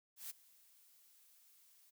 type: noise with ADSR envelope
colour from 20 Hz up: blue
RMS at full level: -45 dBFS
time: 0.16-1.91 s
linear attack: 140 ms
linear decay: 18 ms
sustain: -22 dB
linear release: 19 ms
effects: none